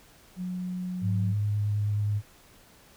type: tone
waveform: sine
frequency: 181.8 Hz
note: F#3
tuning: 30 cents flat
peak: -30 dBFS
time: 0.36-1.35 s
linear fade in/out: 50 ms
type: tone with vibrato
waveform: sine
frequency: 103.83 Hz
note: G#2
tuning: in tune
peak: -24 dBFS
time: 1.01-2.22 s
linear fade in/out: 50 ms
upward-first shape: sine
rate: 9.4 Hz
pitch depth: 11 cents each way
effects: pink hiss -56 dBFS RMS until 2.96 s